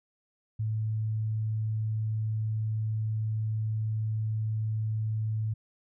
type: tone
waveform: sine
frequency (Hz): 109.2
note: A2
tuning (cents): -13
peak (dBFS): -27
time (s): 0.59-5.54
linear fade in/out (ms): 10
effects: none